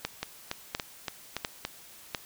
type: two click trains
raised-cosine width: 0.2 ms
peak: -14 / -12 dBFS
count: 6 / 4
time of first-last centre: 0.23-1.65 / 0.05-2.148 s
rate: 3.52 / 1.43 Hz
effects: white hiss -51 dBFS RMS until 2.25 s